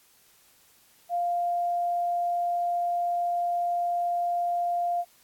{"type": "tone", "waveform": "sine", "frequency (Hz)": 698.5, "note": "F5", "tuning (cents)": 0, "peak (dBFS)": -24, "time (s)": [1.09, 5.05], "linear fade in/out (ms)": 50, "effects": ["white hiss -60 dBFS RMS until 5.23 s", "AAC 64 kbps"]}